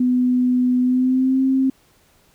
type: tone with pitch glide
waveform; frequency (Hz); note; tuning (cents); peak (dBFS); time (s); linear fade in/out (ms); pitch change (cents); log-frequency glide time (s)
sine; 250 to 264.9; B3 to C4; +21 to +22; -14; 0-1.7; 5; +101; 0.8-1.42
effects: pink hiss -57 dBFS RMS until 2.34 s